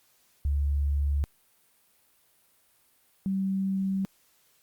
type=tone pair in turn; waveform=sine; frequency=71.3 / 192.67 Hz; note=C#2 / G3; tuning=+49 / -30 cents; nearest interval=octave + perfect fourth; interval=1721 cents; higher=second; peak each=-23 / -25 dBFS; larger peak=first; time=0.45-1.24 / 3.26-4.05 s; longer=neither; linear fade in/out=0 ms; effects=white hiss -65 dBFS RMS until 4.62 s + Opus 48 kbps